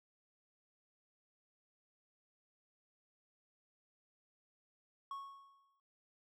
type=tone with exponential decay; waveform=triangle; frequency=1103 Hz; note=C#6; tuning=9 cents flat; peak=-38 dBFS; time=5.11-5.8 s; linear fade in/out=2 ms; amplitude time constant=150 ms; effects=none